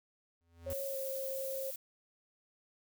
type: tone with exponential growth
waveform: square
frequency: 84.4 Hz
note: E2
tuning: 41 cents sharp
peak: -39 dBFS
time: 0.41-0.73 s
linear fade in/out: 0 ms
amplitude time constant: 69 ms
type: tone with pitch glide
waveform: sine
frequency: 548 to 536.1 Hz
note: C#5 to C5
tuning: -20 to +42 cents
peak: -37 dBFS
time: 0.66-1.71 s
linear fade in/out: 10 ms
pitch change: -38 cents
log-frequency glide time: 0.89-0.97 s
type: noise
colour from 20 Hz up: violet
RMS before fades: -43 dBFS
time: 0.7-1.76 s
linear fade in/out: 2 ms
effects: none